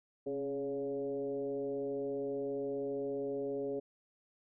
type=tone with frequency modulation; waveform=sine; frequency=418 Hz; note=G#4; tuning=11 cents sharp; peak=-34 dBFS; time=0.26-3.8 s; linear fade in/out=10 ms; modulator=143 Hz; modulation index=0.97; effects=none